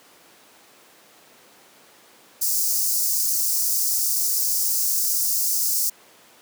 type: high-pass noise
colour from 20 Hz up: white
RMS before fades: -22 dBFS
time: 2.41-5.9 s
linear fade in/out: 10 ms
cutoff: 4900 Hz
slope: 48 dB/octave
effects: pink hiss -51 dBFS RMS until 6.41 s + high-pass 300 Hz 12 dB/octave